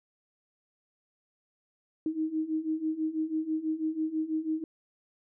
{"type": "beating tone pair", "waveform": "sine", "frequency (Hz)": [311.4, 317.5], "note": ["D#4", "D#4"], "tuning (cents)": [2, 35], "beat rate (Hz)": 6.1, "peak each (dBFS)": [-33, -30], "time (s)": [2.06, 4.64], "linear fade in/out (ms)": 2, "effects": []}